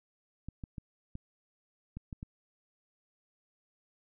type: clicks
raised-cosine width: 5 ms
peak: -28 dBFS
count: 7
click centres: 0.486 / 0.638 / 0.782 / 1.154 / 1.97 / 2.128 / 2.229 s
effects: none